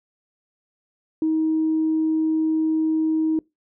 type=tone; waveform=sine; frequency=316.5 Hz; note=D#4; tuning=30 cents sharp; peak=-17 dBFS; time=1.22-3.39 s; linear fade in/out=2 ms; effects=noise-tail reverb RT60 0.2 s tail -24 dB re dry + tanh soft clip ceiling -13 dBFS